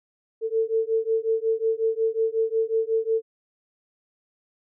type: beating tone pair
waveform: sine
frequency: 444.5 / 450 Hz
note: A4 / A4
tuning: +18 / +39 cents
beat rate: 5.5 Hz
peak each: -24 dBFS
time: 0.41-3.22 s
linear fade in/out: 50 ms
effects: none